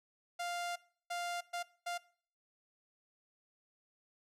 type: tone bursts at uneven times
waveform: sawtooth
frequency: 698.5 Hz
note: F5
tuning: in tune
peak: -33 dBFS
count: 4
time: 0.39-0.76 / 1.1-1.41 / 1.53-1.63 / 1.86-1.98 s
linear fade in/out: 10 ms
effects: noise-tail reverb RT60 0.5 s tail -21 dB re dry + low-pass 11000 Hz 12 dB/octave